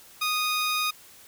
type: tone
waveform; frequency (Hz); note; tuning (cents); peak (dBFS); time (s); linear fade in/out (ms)
15% pulse; 1239; D#6; -8; -18; 0.21-0.91; 10
effects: white hiss -51 dBFS RMS until 1.27 s